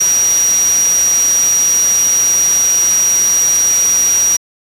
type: tone in noise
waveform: sine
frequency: 5760 Hz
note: F#8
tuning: 47 cents flat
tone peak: -9 dBFS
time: 0-4.37 s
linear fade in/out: 10 ms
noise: white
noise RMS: -21 dBFS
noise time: 0-4.37 s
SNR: +9 dB
effects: resampled to 32000 Hz